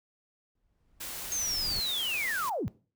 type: noise with exponential growth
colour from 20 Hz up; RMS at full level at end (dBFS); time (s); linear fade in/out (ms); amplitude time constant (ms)
brown; -37; 0.55-1.8; 2; 270
type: noise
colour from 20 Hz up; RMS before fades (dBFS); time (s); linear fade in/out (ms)
white; -39; 1-2.5; 10
type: linear sweep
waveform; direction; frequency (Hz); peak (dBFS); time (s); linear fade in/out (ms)
sine; down; 6480 to 67.4; -29; 1.32-2.68; 0
effects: noise-tail reverb RT60 0.4 s tail -21 dB re dry